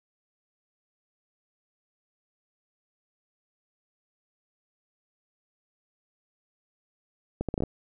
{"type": "accelerating click train", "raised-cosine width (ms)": 2, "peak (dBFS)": -15, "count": 7, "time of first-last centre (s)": [7.41, 7.636], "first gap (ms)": 77, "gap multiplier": 0.7, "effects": []}